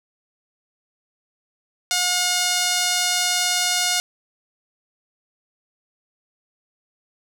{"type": "tone with band-pass filter", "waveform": "sawtooth", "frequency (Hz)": 719, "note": "F#5", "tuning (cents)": -50, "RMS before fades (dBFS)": -21, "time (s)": [1.91, 4], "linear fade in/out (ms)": 0, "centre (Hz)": 5900, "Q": 1, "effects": []}